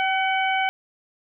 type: harmonic tone with a mistuned harmonic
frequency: 755 Hz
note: F#5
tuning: 35 cents sharp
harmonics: 1 / 2 / 3 / 4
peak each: -22 / -27 / -26 / -31 dBFS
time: 0-0.69 s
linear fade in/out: 0 ms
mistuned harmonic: 1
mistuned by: +26 cents
effects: none